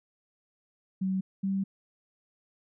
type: tone pair in turn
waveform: sine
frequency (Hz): 189.5 / 194.15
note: F#3 / G3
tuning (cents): +42 / -16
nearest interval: unison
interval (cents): 42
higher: second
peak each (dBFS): -26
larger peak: neither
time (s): 1.01-1.21 / 1.43-1.64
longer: second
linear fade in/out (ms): 10
effects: none